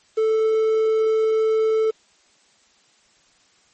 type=tone with quantisation; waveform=triangle; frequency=440 Hz; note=A4; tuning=in tune; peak=-14 dBFS; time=0.17-1.91 s; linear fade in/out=10 ms; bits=7; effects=white hiss -58 dBFS RMS until 3.73 s + MP3 32 kbps